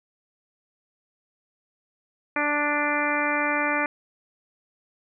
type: harmonic tone with a mistuned harmonic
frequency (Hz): 293.7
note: D4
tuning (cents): 0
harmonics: 1 / 2 / 3 / 4 / 5 / 6 / 7 / 8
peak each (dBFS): -30 / -30 / -30 / -30 / -30 / -30 / -30 / -30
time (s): 2.36-3.86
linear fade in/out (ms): 2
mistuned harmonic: 8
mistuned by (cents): +19
effects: none